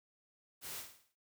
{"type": "noise with echo", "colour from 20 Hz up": "white", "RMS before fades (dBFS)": -45, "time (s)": [0.61, 0.84], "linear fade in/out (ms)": 50, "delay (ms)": 53, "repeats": 6, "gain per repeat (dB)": -6, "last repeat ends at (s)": 1.158, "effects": ["noise-tail reverb RT60 0.1 s tail -22 dB re dry"]}